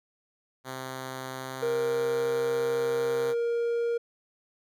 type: tone with pitch glide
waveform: 5% pulse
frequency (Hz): 130.81 to 131.87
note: C3 to C3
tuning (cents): 0 to +14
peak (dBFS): -24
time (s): 0.64-3.35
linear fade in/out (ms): 50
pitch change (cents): +14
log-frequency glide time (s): 1.33-1.82
type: tone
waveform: triangle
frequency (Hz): 469.4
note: A#4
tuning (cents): +12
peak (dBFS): -23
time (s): 1.62-3.98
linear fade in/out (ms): 10
effects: none